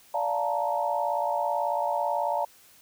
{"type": "chord", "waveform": "sine", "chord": "Bb major seventh", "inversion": "first", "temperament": "just", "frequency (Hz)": [582.7, 699.2, 874.1, 932.3], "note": ["D5", "F5", "A5", "Bb5"], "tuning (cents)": [-14, 2, -12, 0], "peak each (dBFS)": -30, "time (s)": [0.14, 2.45], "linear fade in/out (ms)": 5, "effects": ["white hiss -56 dBFS RMS until 2.81 s"]}